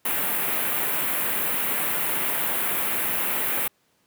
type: band-stop noise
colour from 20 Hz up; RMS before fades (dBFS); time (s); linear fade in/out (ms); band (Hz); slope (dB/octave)
white; -25; 0.05-3.68; 5; 2800 to 11000; 24
effects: pink hiss -66 dBFS RMS until 4.06 s + high-pass 150 Hz 12 dB/octave